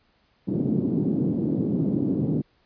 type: band-pass noise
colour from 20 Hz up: white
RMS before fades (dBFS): -24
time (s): 0.47-2.42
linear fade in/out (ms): 20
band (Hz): 140 to 300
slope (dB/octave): 24
effects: pink hiss -65 dBFS RMS until 2.65 s + resampled to 11025 Hz